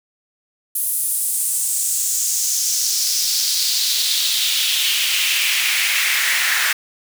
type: noise with high-pass filter sweep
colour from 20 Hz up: pink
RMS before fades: -19 dBFS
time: 0.75-6.73 s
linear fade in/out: 5 ms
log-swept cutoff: 11000 to 1700 Hz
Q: 2.7
effects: none